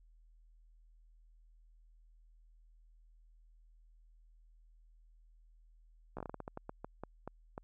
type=slowing click train; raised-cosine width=1 ms; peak=-28 dBFS; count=15; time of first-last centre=6.17-7.579 s; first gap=15 ms; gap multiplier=1.26; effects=added 40 Hz sine -60 dBFS peak until 7.63 s